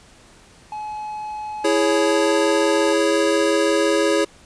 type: tone with pitch glide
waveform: triangle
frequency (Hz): 850 to 881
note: G#5 to A5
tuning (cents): +40 to +2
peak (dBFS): -25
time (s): 0.72-2.93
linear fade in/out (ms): 2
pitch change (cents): +62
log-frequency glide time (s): 1.91-2.39
type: chord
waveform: square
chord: C# minor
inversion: first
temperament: equal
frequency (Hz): 329.6 / 415.3 / 554.4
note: E4 / G#4 / C#5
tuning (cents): 0 / 0 / 0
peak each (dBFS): -21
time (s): 1.64-4.25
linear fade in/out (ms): 10
effects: pink hiss -49 dBFS RMS until 4.45 s + resampled to 22050 Hz